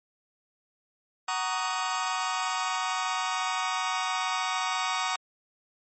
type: chord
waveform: sawtooth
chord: D# minor seventh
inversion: first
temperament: just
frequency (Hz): 746.7 / 933.4 / 1120.1 / 1244.5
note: F#5 / A#5 / C#6 / D#6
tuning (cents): +16 / +2 / +18 / 0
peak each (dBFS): -29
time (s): 1.28-5.16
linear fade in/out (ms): 5
effects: MP3 32 kbps